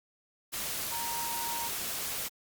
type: tone in noise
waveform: sine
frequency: 933 Hz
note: A#5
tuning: 1 cent sharp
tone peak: -36 dBFS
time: 0.91-1.69 s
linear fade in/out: 20 ms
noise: white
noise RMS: -35 dBFS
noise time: 0.52-2.29 s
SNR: -4 dB
effects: Opus 48 kbps